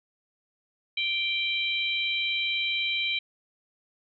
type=harmonic tone; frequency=784 Hz; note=G5; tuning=in tune; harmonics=3 / 4 / 5; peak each=-28 / -30 / -32 dBFS; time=0.97-3.19 s; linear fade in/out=5 ms; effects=none